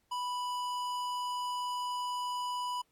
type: tone with tanh clipping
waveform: sine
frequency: 987.8 Hz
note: B5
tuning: in tune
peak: -35 dBFS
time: 0.11-2.82 s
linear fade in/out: 10 ms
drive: 17 dB
effects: pink hiss -75 dBFS RMS until 2.91 s + AAC 64 kbps